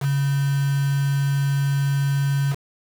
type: tone with quantisation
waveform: sine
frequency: 139.6 Hz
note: C#3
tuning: 13 cents sharp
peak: -18 dBFS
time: 0-2.56 s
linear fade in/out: 50 ms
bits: 5
effects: none